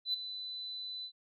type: tone with ADSR envelope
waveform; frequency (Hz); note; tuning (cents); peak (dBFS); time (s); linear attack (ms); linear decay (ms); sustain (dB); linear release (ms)
sine; 4001; B7; +22; -27; 0.05-1.12; 87; 11; -12; 77
effects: tanh soft clip ceiling -24 dBFS